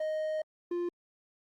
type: tone pair in turn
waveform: triangle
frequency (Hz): 622.3 / 349.3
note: D#5 / F4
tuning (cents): 0 / 0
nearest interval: minor seventh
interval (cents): 1000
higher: first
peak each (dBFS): -28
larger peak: neither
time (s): 0-0.42 / 0.71-0.89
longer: first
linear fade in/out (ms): 5
effects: Opus 24 kbps